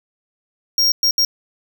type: tone bursts at uneven times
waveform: square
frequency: 5580 Hz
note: F8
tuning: 2 cents flat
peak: -13 dBFS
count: 3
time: 0.78-0.92 / 1.03-1.11 / 1.18-1.25 s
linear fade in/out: 2 ms
effects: none